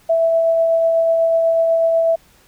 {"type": "tone with tremolo", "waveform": "sine", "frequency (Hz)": 659.3, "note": "E5", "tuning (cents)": 0, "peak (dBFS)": -11, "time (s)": [0.09, 2.16], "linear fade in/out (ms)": 10, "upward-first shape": "triangle", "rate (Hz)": 8.1, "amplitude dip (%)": 25, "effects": ["pink hiss -52 dBFS RMS until 2.47 s"]}